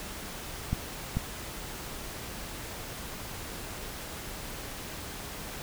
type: clicks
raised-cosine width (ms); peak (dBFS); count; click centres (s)
5; -15; 2; 0.73 / 1.17
effects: pink hiss -40 dBFS RMS until 5.62 s